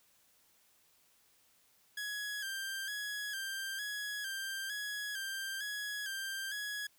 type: tone with vibrato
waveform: sawtooth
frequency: 1626 Hz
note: G#6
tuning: 37 cents flat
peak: -34 dBFS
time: 1.97-6.87 s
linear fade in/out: 5 ms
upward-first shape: square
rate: 1.1 Hz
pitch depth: 51 cents each way
effects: white hiss -69 dBFS RMS until 6.98 s